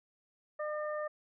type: harmonic tone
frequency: 604 Hz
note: D5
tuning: 48 cents sharp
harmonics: 1 / 2 / 3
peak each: -35 / -41 / -45 dBFS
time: 0.59-1.08 s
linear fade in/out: 10 ms
effects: none